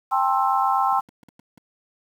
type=chord; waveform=sine; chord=A minor seventh; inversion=third; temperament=just; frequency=792 / 880 / 1056 / 1320 Hz; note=G5 / A5 / C6 / E6; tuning=+18 / 0 / +16 / +2 cents; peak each=-21 / -26 / -22 / -25 dBFS; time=0.11-1.01 s; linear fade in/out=20 ms
type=clicks; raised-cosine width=5 ms; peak=-24 dBFS; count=7; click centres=0.927 / 0.993 / 1.089 / 1.232 / 1.287 / 1.395 / 1.577 s
effects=high-pass 400 Hz 12 dB/octave + 8-bit